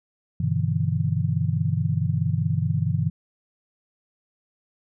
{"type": "chord", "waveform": "sine", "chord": "E minor seventh", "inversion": "first", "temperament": "just", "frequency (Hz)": [98.89, 123.61, 148.33, 164.81], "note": ["G2", "B2", "D3", "E3"], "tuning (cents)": [16, 2, 18, 0], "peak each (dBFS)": -26, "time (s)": [0.4, 3.1], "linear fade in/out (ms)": 5, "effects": []}